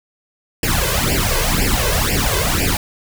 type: noise with flanger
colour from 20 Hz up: pink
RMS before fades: -17 dBFS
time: 0.63-2.77 s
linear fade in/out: 2 ms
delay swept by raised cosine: 0.39 to 1.99 ms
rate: 2 Hz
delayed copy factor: +0.95
effects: none